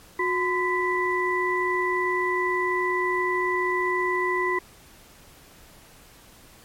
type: tone cluster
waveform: sine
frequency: 364.5 / 1017 / 1973 Hz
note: F#4 / C6 / B6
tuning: -26 / -50 / -2 cents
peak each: -26 / -26 / -26 dBFS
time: 0.19-4.59 s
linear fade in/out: 5 ms
effects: pink hiss -51 dBFS RMS until 6.64 s + MP3 64 kbps